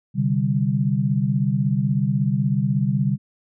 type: chord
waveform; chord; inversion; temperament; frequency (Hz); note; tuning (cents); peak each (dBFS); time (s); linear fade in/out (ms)
sine; C suspended second; none; just; 130.81 / 147.16 / 196.22; C3 / D3 / G3; 0 / +4 / +2; -22; 0.14-3.18; 50
effects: none